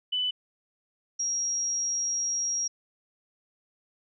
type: tone pair in turn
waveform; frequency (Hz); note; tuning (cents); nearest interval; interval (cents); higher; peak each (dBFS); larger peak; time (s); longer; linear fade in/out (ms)
sine; 2994 / 5642; F#7 / F8; +20 / +17; major seventh; 1097; second; -25 / -26; first; 0.12-0.31 / 1.19-2.68; second; 10
effects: none